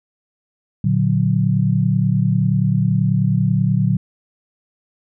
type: chord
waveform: sine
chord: Bb augmented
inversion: none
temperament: equal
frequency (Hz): 116.54 / 146.83 / 185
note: Bb2 / D3 / F#3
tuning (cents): 0 / 0 / 0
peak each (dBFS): -18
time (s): 0.84-3.97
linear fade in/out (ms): 5
effects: none